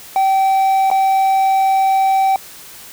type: tone with dropouts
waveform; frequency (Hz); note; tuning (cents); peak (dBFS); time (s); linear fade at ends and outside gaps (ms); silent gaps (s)
triangle; 772; G5; -27; -9; 0.16-2.36; 1; 0.902-0.913
effects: white hiss -37 dBFS RMS until 2.92 s